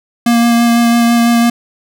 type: tone with vibrato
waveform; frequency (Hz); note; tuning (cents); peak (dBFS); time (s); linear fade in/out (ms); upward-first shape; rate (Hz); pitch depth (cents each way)
square; 234.9; A#3; +13; -8; 0.26-1.5; 5; sine; 6; 12
effects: none

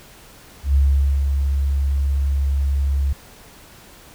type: tone with ADSR envelope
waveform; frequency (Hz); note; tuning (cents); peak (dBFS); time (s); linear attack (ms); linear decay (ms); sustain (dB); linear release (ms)
sine; 69.3; C#2; 0; -11; 0.63-3.13; 120; 470; -5; 5
effects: pink hiss -45 dBFS RMS until 4.14 s

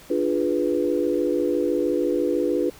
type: chord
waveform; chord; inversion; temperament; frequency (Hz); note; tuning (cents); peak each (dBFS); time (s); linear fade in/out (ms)
sine; D diminished seventh; none; equal with one note detuned; 295.4 / 349.2 / 415.3 / 493.9; D4 / F4 / Ab4 / Cb5; +10 / 0 / 0 / 0; -25 / -24 / -27 / -25; 0.1-2.7; 5
effects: pink hiss -47 dBFS RMS until 2.79 s

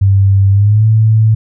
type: tone with pitch glide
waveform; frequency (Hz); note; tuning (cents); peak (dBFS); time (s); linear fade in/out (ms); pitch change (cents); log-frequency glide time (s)
sine; 98 to 110; G2 to A2; 0 to 0; -5; 0.01-1.35; 10; +200; 0.5-0.86
effects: none

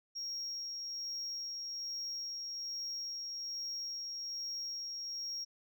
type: tone with tremolo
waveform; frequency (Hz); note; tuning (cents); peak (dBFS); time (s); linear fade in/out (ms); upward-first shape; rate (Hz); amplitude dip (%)
sine; 5588; F8; 0; -35; 0.15-5.45; 20; sine; 1.2; 30
effects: tanh soft clip ceiling -36 dBFS

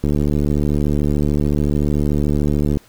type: click train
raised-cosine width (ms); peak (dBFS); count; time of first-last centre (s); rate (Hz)
3; -6; 202; 0.04-2.771; 73.6
effects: pink hiss -50 dBFS RMS until 2.88 s

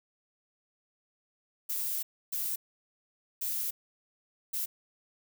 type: noise bursts at uneven times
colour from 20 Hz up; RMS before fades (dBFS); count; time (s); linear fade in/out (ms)
violet; -33; 4; 1.69-2.03 / 2.32-2.56 / 3.41-3.71 / 4.53-4.66; 10
effects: none

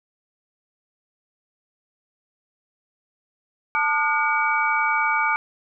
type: tone cluster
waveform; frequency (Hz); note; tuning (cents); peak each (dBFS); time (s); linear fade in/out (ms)
sine; 884 / 1213 / 1444 / 2274; A5 / D#6 / F#6 / C#7; +8 / -44 / -43 / +44; -24; 3.75-5.36; 0
effects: none

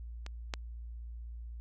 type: clicks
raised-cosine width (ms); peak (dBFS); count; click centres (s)
0.2; -26 / -17; 2; 0.264 / 0.538
effects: added 58 Hz sine -41 dBFS peak until 1.6 s

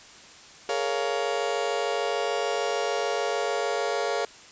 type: chord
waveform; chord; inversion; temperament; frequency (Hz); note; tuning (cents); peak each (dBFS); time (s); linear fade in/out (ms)
35% pulse; Bb minor seventh; third; just; 419.5 / 466.2 / 559.4 / 699.2; Ab4 / Bb4 / Db5 / F5; +17 / 0 / +16 / +2; -29; 0.69-4.25; 2
effects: white hiss -48 dBFS RMS until 4.51 s + resampled to 16000 Hz

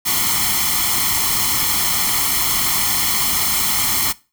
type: noise with comb filter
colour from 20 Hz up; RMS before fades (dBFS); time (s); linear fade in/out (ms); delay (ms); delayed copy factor
white; -18; 0.05-4.13; 20; 0.94; +0.75
effects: noise-tail reverb RT60 0.3 s tail -20 dB re dry

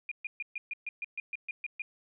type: tone bursts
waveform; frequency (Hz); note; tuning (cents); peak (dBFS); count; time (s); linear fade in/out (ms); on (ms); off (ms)
sine; 2427; D#7; -44; -33; 12; 0.09-1.82; 2; 25; 130
effects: none

